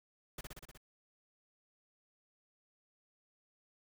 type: noise with echo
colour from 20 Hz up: pink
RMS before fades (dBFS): -44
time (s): 0.38-0.41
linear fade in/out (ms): 5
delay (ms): 61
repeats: 6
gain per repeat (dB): -2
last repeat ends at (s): 0.776
effects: none